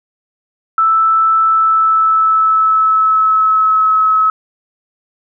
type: tone with pitch glide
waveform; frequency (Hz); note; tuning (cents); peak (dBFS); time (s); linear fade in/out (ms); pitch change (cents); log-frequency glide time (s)
sine; 1318.5 to 1288.4; E6 to E6; 0 to -40; -8; 0.78-4.3; 2; -40; 1.42-3.95
effects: none